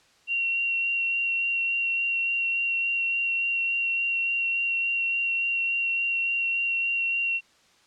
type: tone with vibrato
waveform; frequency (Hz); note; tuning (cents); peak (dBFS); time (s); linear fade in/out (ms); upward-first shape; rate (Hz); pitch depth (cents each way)
sine; 2745; F7; -31; -23; 0.27-7.41; 50; sine; 3.5; 12
effects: white hiss -60 dBFS RMS until 7.86 s + low-pass 6000 Hz 12 dB/octave